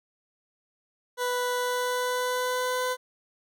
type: tone with pitch glide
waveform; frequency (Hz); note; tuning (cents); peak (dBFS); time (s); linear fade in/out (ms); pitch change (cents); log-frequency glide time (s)
20% pulse; 493.9 to 504.9; B4 to B4; 0 to +38; -21; 1.17-2.97; 50; +38; 1.56-2.86
effects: none